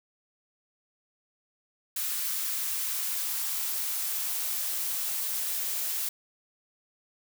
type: noise with high-pass filter sweep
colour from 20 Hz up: blue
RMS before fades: -31 dBFS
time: 1.96-6.09 s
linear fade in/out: 5 ms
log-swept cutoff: 1300 to 370 Hz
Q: 1.3
effects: none